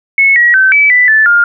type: tone with pitch steps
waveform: sine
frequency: 2195 / 1912 / 1539 / 2298 / 1985 / 1751 / 1411 Hz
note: C#7 / A#6 / G6 / D7 / B6 / A6 / F6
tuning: -18 / +43 / -32 / -38 / +8 / -9 / +17 cents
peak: -4 dBFS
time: 0.18-1.44 s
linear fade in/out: 2 ms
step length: 180 ms
effects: none